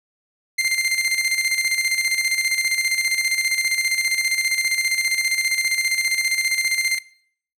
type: tone with tremolo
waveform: sawtooth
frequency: 2093 Hz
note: C7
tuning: in tune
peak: -13 dBFS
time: 0.58-6.99 s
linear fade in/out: 10 ms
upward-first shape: square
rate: 15 Hz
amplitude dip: 50%
effects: noise-tail reverb RT60 0.6 s tail -21 dB re dry + low-pass 12000 Hz 12 dB/octave